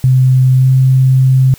sine tone with pitch glide, 129.3 to 131.03 Hz, C3 to C3, -20 to +3 cents, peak -5 dBFS, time 0.04-1.54 s, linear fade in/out 0 ms, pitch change +23 cents, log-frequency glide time 0.56-0.69 s, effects white hiss -40 dBFS RMS until 1.58 s

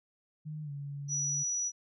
sine tone with pitch glide, 153.1 to 142.02 Hz, D#3 to C#3, -28 to +42 cents, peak -37 dBFS, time 0.45-1.44 s, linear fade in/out 20 ms, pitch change -130 cents, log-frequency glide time 0.63-0.71 s
sine tone, 5870 Hz, F#8, 15 cents flat, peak -30 dBFS, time 1.08-1.72 s, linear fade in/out 50 ms
effects none

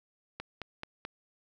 click train, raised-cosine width 0.3 ms, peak -22 dBFS, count 4, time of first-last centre 0.4-1.051 s, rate 4.61 Hz, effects none

